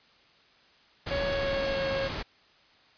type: noise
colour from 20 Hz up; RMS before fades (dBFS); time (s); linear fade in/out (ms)
pink; -34; 1.06-2.23; 10
type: tone with pitch glide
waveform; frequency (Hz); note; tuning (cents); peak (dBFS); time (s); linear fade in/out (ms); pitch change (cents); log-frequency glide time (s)
45% pulse; 558 to 543.7; C#5 to C#5; +11 to -34; -28; 1.1-2.09; 20; -45; 1.21-1.85
effects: white hiss -60 dBFS RMS until 2.97 s + resampled to 11025 Hz